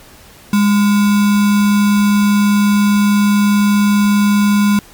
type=tone with sample-and-hold; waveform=sine; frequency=204.9 Hz; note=G#3; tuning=23 cents flat; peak=-8 dBFS; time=0.53-4.79 s; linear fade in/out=2 ms; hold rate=1225 Hz; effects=pink hiss -41 dBFS RMS until 4.93 s + MP3 96 kbps